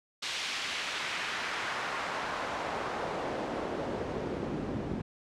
pink noise with band-pass filter sweep, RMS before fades -35 dBFS, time 0.22-5.02 s, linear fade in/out 10 ms, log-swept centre 3600 to 220 Hz, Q 1, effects low-pass 8000 Hz 12 dB/octave

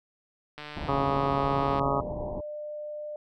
click train, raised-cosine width 0.3 ms, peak -24 dBFS, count 182, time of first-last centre 0.58-1.795 s, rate 149 Hz
pink low-pass noise, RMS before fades -36 dBFS, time 0.76-2.41 s, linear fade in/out 10 ms, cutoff 990 Hz, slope 96 dB/octave
harmonic tone, 138.5 Hz, C#3, 1 cent flat, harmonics 1 / 2 / 3 / 4 / 5 / 6 / 7 / 8 / 9, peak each -33 / -33 / -33 / -33 / -33 / -33 / -33 / -33 / -33 dBFS, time 0.88-2.01 s, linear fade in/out 10 ms
sine tone, 599 Hz, D5, 34 cents sharp, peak -34 dBFS, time 1.82-3.16 s, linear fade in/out 2 ms
effects none

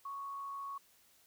sine tone with frequency modulation, 1110 Hz, C#6, 2 cents sharp, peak -40 dBFS, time 0.05-0.78 s, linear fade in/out 5 ms, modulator 73.7 Hz, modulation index 0.24, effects white hiss -67 dBFS RMS until 1.26 s

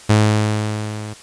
sawtooth tone with level ramp, 106.7 Hz, G#2, 47 cents sharp, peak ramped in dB -5 to -24 dBFS, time 0.09-1.14 s, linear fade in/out 10 ms, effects white hiss -41 dBFS RMS until 1.22 s + resampled to 22050 Hz

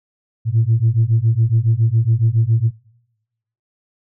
sine beating tone pair, 110 / 117.2 Hz, A2 / A#2, 0 / +10 cents, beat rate 7.2 Hz, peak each -14 dBFS, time 0.45-2.71 s, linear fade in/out 50 ms, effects noise-tail reverb RT60 1.0 s tail -26 dB re dry + tanh soft clip ceiling -7 dBFS

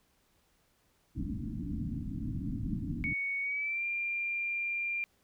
white low-pass noise, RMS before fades -36 dBFS, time 1.15-3.14 s, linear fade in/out 20 ms, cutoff 300 Hz, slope 96 dB/octave
sine tone with pitch glide, 2227 to 2387 Hz, C#7 to D7, +7 to +28 cents, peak -31 dBFS, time 3.04-5.04 s, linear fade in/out 0 ms, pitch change +121 cents, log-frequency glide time 3.42-3.85 s
effects pink hiss -71 dBFS RMS until 5.23 s

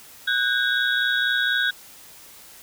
sine tone cluster, 1485 / 1609 / 3373 / 3772 Hz, F#6 / G6 / G#7 / A#7, +6 / +45 / +26 / +20 cents, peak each -23 / -23 / -28 / -28 dBFS, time 0.27-1.71 s, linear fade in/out 10 ms, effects white hiss -46 dBFS RMS until 2.62 s

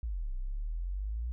sine exponential two-way sweep, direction down then up, 61.74 to 30.26 to 61.74 Hz, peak -32 dBFS, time 0.03-1.32 s, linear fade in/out 0 ms, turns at 0.33 s, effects none

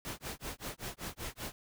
pink noise with tremolo, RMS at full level -39 dBFS, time 0.05-1.52 s, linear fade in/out 0 ms, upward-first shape sine, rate 5.2 Hz, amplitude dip 100%, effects none

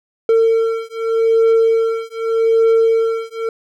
triangle beating tone pair, 452.3 / 453.13 Hz, A4 / A#4, +48 / -49 cents, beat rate 0.83 Hz, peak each -13 dBFS, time 0.29-3.49 s, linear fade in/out 2 ms, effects none

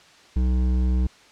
triangle tone with hard clipping, 62.6 Hz, B1, 24 cents sharp, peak -20 dBFS, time 0.36-1.07 s, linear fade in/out 5 ms, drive 14 dB, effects white hiss -51 dBFS RMS until 1.31 s + low-pass 5000 Hz 12 dB/octave

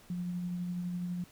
sine tone with tremolo, 177.3 Hz, F3, 26 cents sharp, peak -32 dBFS, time 0.1-1.24 s, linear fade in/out 2 ms, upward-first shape sine, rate 12 Hz, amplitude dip 25%, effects pink hiss -59 dBFS RMS until 1.31 s

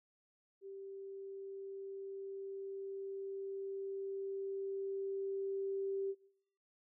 sine tone with level ramp, 390.8 Hz, G4, 5 cents flat, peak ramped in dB -46 to -35 dBFS, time 0.61-6.15 s, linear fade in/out 50 ms, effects noise-tail reverb RT60 0.7 s tail -19 dB re dry

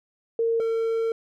sine / triangle tone pair in turn, 458.3 / 453.6 Hz, A#4 / A#4, -29 / -47 cents, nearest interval unison, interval 18 cents, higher first, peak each -20 dBFS, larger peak neither, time 0.39-0.6 / 0.6-1.12 s, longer second, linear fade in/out 2 ms, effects none

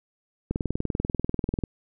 click train, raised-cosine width 3 ms, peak -13 dBFS, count 24, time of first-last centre 0.51-1.637 s, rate 20.4 Hz, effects none

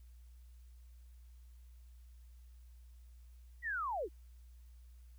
sine linear sweep, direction down, 1975.5 to 293.7 Hz, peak -35 dBFS, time 3.62-4.09 s, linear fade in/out 50 ms, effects added 60 Hz sine -54 dBFS peak until 5.18 s + white hiss -75 dBFS RMS until 5.18 s

